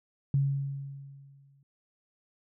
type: tone with exponential decay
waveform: sine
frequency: 138.7 Hz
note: C#3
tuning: 1 cent sharp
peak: -21 dBFS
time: 0.34-1.63 s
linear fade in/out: 2 ms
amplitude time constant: 280 ms
effects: none